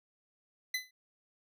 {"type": "tone with exponential decay", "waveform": "25% pulse", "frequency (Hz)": 2014, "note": "B6", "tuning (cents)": 33, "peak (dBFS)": -25, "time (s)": [0.74, 0.91], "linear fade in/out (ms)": 5, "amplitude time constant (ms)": 36, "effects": []}